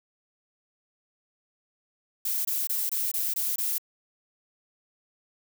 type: noise bursts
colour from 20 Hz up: violet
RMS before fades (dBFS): -28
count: 7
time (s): 2.25-3.782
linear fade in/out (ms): 5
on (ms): 200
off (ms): 22
effects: none